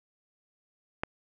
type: click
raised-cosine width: 0.5 ms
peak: -14 dBFS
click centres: 1.035 s
effects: none